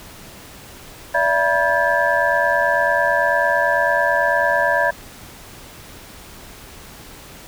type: tone cluster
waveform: sine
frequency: 582 / 671 / 969 / 1600 / 1722 Hz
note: D5 / E5 / B5 / G6 / A6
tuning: -16 / +31 / -33 / +35 / -38 cents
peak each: -21 dBFS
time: 1.14-4.91 s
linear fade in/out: 10 ms
effects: pink hiss -40 dBFS RMS until 7.47 s